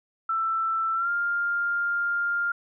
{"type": "tone with pitch glide", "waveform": "sine", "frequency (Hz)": [1331, 1401.2], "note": ["E6", "F6"], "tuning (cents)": [16, 5], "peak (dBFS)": -23, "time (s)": [0.29, 2.52], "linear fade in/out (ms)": 5, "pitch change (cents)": 89, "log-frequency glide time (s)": [0.94, 1.1], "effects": []}